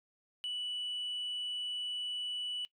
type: tone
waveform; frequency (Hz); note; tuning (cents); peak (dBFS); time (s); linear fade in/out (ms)
sine; 2960; F#7; 0; -33; 0.44-2.65; 0
effects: noise-tail reverb RT60 0.1 s tail -20 dB re dry + tanh soft clip ceiling -33 dBFS